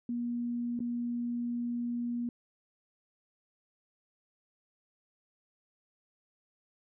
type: tone with dropouts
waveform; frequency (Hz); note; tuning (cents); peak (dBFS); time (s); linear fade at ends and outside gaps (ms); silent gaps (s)
sine; 239.2; A#3; +45; -31; 0.09-2.29; 2; 0.792-0.803
effects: none